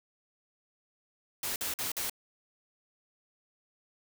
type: noise bursts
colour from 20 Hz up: white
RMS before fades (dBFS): -34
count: 4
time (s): 1.43-2.097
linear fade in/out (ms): 2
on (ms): 130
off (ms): 49
effects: none